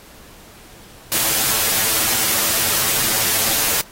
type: noise with comb filter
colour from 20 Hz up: white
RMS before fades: -18 dBFS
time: 1.12-3.81 s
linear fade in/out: 0 ms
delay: 9 ms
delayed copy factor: +0.6
effects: pink hiss -44 dBFS RMS until 3.91 s + AAC 48 kbps